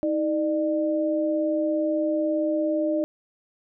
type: tone pair together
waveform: sine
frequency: 317.3 / 600.4 Hz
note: D#4 / D5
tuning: +34 / +38 cents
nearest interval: major seventh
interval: 1104 cents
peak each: -24 dBFS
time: 0.03-3.04 s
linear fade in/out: 0 ms
effects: none